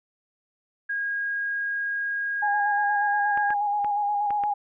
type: tone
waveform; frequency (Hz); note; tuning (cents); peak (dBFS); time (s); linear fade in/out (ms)
sine; 1634; G#6; -29; -25; 0.89-3.54; 10
type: tone with vibrato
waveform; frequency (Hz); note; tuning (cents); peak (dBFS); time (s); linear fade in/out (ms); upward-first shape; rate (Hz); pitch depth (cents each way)
sine; 823; G#5; -16; -22; 2.42-4.54; 10; square; 8.4; 25
type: clicks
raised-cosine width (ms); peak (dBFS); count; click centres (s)
0.5; -21; 5; 3.375 / 3.505 / 3.846 / 4.306 / 4.437
effects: none